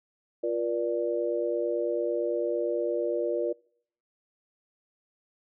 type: chord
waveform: sine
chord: Bb major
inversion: second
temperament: equal with one note detuned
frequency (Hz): 349.2 / 478.4 / 587.3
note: F4 / Bb4 / D5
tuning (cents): 0 / +45 / 0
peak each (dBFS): -30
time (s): 0.43-3.53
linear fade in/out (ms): 10
effects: noise-tail reverb RT60 0.6 s tail -25 dB re dry